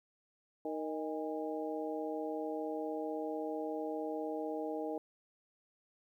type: harmonic tone with a mistuned harmonic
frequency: 155.56 Hz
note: D#3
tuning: in tune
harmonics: 2 / 3 / 4 / 5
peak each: -40 / -40 / -42 / -44 dBFS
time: 0.65-4.98 s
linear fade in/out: 2 ms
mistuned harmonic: 5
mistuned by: +79 cents
effects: 12-bit